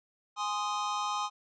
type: chord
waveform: square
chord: Ab major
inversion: none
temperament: equal with one note detuned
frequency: 830.6 / 1043.5 / 1244.5 Hz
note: Ab5 / C6 / Eb6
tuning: 0 / -5 / 0 cents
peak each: -36 / -36 / -35 dBFS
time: 0.36-1.3 s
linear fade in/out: 50 ms
effects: resampled to 16000 Hz